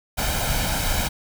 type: noise with comb filter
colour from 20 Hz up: pink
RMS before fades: -23 dBFS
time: 0.17-1.09 s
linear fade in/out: 20 ms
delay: 1.3 ms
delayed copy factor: +0.65
effects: none